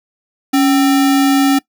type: tone with sample-and-hold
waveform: sine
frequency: 277.2 Hz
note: C#4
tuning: in tune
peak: -8 dBFS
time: 0.53-1.59 s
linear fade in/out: 10 ms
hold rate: 1050 Hz
effects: noise-tail reverb RT60 0.1 s tail -21 dB re dry